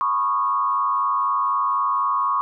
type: tone with frequency modulation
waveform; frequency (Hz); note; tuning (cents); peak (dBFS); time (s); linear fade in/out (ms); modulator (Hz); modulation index
sine; 1100; C#6; -14; -18; 0.01-2.41; 0; 104; 0.98
effects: none